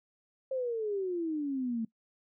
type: exponential sweep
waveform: sine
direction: down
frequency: 537 to 220.5 Hz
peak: -30 dBFS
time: 0.51-1.85 s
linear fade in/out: 5 ms
effects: noise-tail reverb RT60 0.1 s tail -21 dB re dry